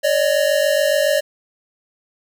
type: tone pair together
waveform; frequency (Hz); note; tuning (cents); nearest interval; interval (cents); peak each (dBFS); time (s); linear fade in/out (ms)
square; 564 / 611.1; C#5 / D#5; +30 / -31; minor second; 139; -18; 0.03-1.21; 20
effects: none